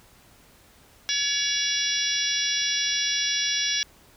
harmonic tone, 566 Hz, C#5, 36 cents sharp, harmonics 3 / 4 / 5 / 6 / 7 / 8 / 9 / 10, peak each -32 / -33 / -32 / -28 / -32 / -40 / -31 / -29 dBFS, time 1.09-3.83 s, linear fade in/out 0 ms, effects pink hiss -55 dBFS RMS until 4.16 s

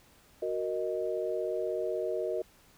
sine chord, D# minor, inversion first, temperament equal, 370 / 466.2 / 622.3 Hz, F#4 / A#4 / D#5, 0 / 0 / 0 cents, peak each -34 dBFS, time 0.42-2.42 s, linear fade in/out 5 ms, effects pink hiss -61 dBFS RMS until 2.77 s

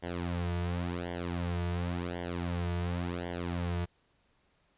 sawtooth tone with flanger, 87.31 Hz, F2, in tune, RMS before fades -34 dBFS, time 0.02-3.86 s, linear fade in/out 20 ms, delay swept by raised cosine 0.78 to 3.78 ms, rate 0.92 Hz, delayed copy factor -0.85, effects pink hiss -71 dBFS RMS until 4.77 s + resampled to 8000 Hz

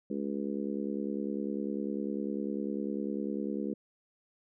harmonic tone, 70 Hz, C#2, 18 cents sharp, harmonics 3 / 4 / 5 / 6 / 7, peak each -35 / -37 / -39 / -41 / -42 dBFS, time 0.1-3.74 s, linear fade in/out 5 ms, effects none

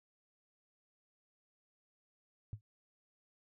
sine tone with exponential decay, 106.4 Hz, G#2, 42 cents sharp, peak -35 dBFS, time 2.53-2.61 s, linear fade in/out 0 ms, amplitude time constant 17 ms, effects none

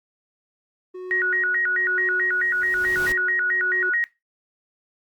triangle tone with tremolo, 367.3 Hz, F#4, 13 cents flat, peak -26 dBFS, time 0.94-3.9 s, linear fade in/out 10 ms, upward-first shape triangle, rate 1.1 Hz, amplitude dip 80%
sine tone with vibrato, 1661.2 Hz, G#6, in tune, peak -20 dBFS, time 1.11-4.04 s, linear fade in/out 0 ms, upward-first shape square, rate 4.6 Hz, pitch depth 220 cents each way
pink noise with exponential growth, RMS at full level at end -31 dBFS, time 2.01-3.12 s, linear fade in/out 0 ms, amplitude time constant 240 ms
effects noise-tail reverb RT60 0.2 s tail -17 dB re dry + Opus 32 kbps

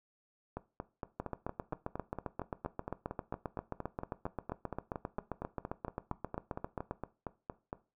two click trains, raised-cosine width 1 ms, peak -22 / -24 dBFS, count 44 / 32, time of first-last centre 1.2-6.91 / 0.57-7.729 s, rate 7.53 / 4.33 Hz, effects noise-tail reverb RT60 0.3 s tail -17 dB re dry

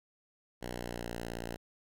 5% pulse tone with pitch glide, 60.7 to 58.13 Hz, B1 to A#1, -29 to -4 cents, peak -27 dBFS, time 0.61-1.57 s, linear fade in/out 20 ms, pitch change -75 cents, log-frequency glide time 0.72-1.16 s, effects none

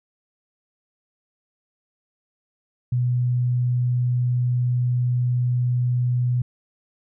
sine tone, 123.5 Hz, B2, in tune, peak -18 dBFS, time 2.92-6.42 s, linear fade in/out 5 ms, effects none

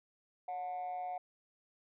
sine tone with amplitude modulation, 726 Hz, F#5, 33 cents flat, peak -32 dBFS, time 0.48-1.18 s, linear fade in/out 5 ms, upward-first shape sine, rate 164 Hz, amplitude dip 70%, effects tanh soft clip ceiling -34 dBFS

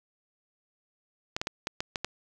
clicks, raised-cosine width 0.2 ms, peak -13 dBFS, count 7, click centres 1.365 / 1.415 / 1.471 / 1.671 / 1.805 / 1.958 / 2.046 s, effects none

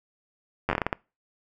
slowing click train, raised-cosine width 0.5 ms, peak -9 dBFS, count 9, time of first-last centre 0.69-0.929 s, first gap 10 ms, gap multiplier 1.3, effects noise-tail reverb RT60 0.3 s tail -25 dB re dry

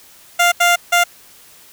15% pulse tone bursts at uneven times, 698.5 Hz, F5, in tune, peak -4 dBFS, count 3, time 0.39-0.52 / 0.6-0.76 / 0.92-1.04 s, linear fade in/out 10 ms, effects white hiss -45 dBFS RMS until 1.72 s

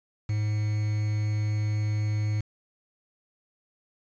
triangle tone with quantisation, 106 Hz, G#2, 36 cents sharp, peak -22 dBFS, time 0.29-2.41 s, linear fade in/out 5 ms, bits 7, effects resampled to 16000 Hz

